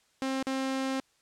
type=tone with dropouts; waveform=sawtooth; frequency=265.8 Hz; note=C4; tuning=27 cents sharp; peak=-25 dBFS; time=0.22-1 s; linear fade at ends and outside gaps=0 ms; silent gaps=0.427-0.469 s; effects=white hiss -68 dBFS RMS until 1.21 s + low-pass 8000 Hz 12 dB/octave